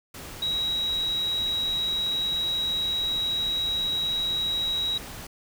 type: tone in noise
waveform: sine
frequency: 3843 Hz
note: B7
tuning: 48 cents flat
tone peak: -24 dBFS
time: 0.42-4.98 s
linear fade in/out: 5 ms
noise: pink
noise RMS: -40 dBFS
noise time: 0.14-5.27 s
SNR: +13 dB
effects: none